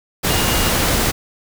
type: tone in noise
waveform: sine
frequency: 2847 Hz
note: F7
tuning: 33 cents sharp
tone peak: -26 dBFS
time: 0.29-0.71 s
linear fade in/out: 20 ms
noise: pink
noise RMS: -17 dBFS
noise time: 0.23-1.12 s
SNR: -12 dB
effects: none